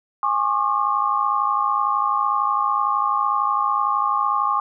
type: tone cluster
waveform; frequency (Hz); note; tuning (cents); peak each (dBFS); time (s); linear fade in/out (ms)
sine; 826 / 1085 / 1138 / 1196; G#5 / C#6 / C#6 / D6; -10 / -37 / +45 / +31; -25 / -21 / -28 / -22; 0.23-4.6; 2
effects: none